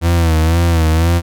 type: tone with vibrato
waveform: 40% pulse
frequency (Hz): 82.41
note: E2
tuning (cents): 0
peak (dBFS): -9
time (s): 0.01-1.22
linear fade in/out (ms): 50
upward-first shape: sine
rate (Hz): 2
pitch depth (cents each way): 71
effects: none